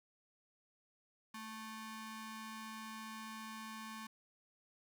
sawtooth ring-modulated tone, 659.3 Hz, E5, in tune, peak -39 dBFS, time 1.34-4.07 s, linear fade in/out 5 ms, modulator 438 Hz, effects none

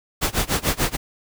pink noise with tremolo, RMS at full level -19 dBFS, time 0.21-0.97 s, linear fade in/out 20 ms, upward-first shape sine, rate 6.8 Hz, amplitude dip 95%, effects none

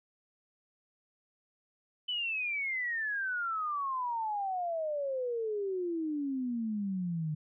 sine exponential sweep, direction down, 3022 to 150 Hz, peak -31 dBFS, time 2.08-7.35 s, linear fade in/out 10 ms, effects none

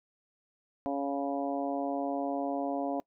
harmonic tone, 140 Hz, C#3, 18 cents sharp, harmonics 2 / 3 / 4 / 5 / 6 / 7, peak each -33 / -42 / -36 / -35 / -43 / -45 dBFS, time 0.86-3 s, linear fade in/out 0 ms, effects noise-tail reverb RT60 0.1 s tail -23 dB re dry

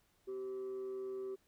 sine tone with frequency modulation, 385 Hz, G4, 31 cents flat, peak -37 dBFS, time 0.27-1.36 s, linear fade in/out 20 ms, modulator 130 Hz, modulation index 0.2, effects tanh soft clip ceiling -38 dBFS + pink hiss -74 dBFS RMS until 1.47 s

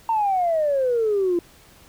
sine exponential sweep, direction down, 920 to 338.8 Hz, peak -17 dBFS, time 0.09-1.39 s, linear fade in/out 2 ms, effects tanh soft clip ceiling -13 dBFS + pink hiss -51 dBFS RMS until 1.88 s

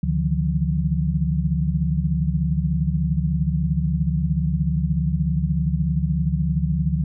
sine tone cluster, 71.1 / 145.6 / 158.9 / 175.7 Hz, C#2 / D3 / D#3 / F3, +45 / -15 / +37 / +11 cents, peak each -24 dBFS, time 0.03-7.04 s, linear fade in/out 5 ms, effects none

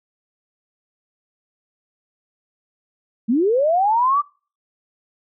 sine linear sweep, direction up, 207.7 to 1191 Hz, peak -14 dBFS, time 3.28-4.22 s, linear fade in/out 20 ms, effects noise-tail reverb RT60 0.4 s tail -26 dB re dry

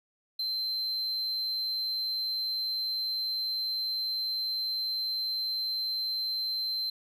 triangle tone, 4105 Hz, C8, 34 cents flat, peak -28 dBFS, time 0.39-6.9 s, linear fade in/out 5 ms, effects none

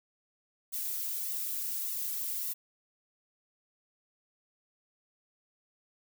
violet noise with flanger, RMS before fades -35 dBFS, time 0.72-2.54 s, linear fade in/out 20 ms, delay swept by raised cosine 1.2 to 3.4 ms, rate 1.7 Hz, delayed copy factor -0.8, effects none

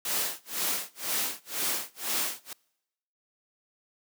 white noise with tremolo, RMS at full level -28 dBFS, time 0.05-2.53 s, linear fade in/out 2 ms, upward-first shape sine, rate 2 Hz, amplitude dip 100%, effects noise-tail reverb RT60 0.9 s tail -25 dB re dry + high-pass 200 Hz 12 dB/octave

